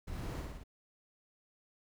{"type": "noise with echo", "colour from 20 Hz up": "brown", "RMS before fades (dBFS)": -41, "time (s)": [0.07, 0.41], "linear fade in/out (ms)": 10, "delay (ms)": 57, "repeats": 4, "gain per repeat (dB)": -2, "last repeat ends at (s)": 0.638, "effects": []}